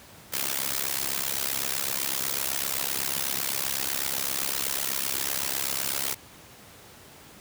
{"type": "noise with amplitude modulation", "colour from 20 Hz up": "white", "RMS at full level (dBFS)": -25, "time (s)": [0.32, 6.15], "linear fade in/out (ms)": 20, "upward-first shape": "sine", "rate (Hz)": 67.9, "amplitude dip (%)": 95, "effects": ["pink hiss -49 dBFS RMS until 7.4 s", "high-pass 80 Hz 12 dB/octave"]}